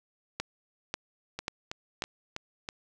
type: two click trains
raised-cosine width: 0.2 ms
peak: -14 / -18 dBFS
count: 4 / 5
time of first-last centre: 0.4-2.022 / 1.39-2.689 s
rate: 1.85 / 3.08 Hz
effects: none